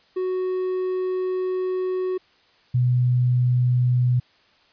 triangle / sine tone pair in turn, 370 / 124.19 Hz, F#4 / B2, 0 / +10 cents, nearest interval octave + perfect fifth, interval 1890 cents, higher first, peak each -20 / -16 dBFS, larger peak second, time 0.16-2.18 / 2.74-4.2 s, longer first, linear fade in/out 10 ms, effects white hiss -58 dBFS RMS until 4.72 s + resampled to 11025 Hz

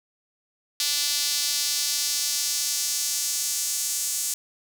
sawtooth tone with high-pass filter sweep, 291.1 Hz, D4, 15 cents flat, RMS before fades -26 dBFS, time 0.8-4.34 s, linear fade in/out 2 ms, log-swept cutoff 4400 to 7200 Hz, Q 1.7, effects none

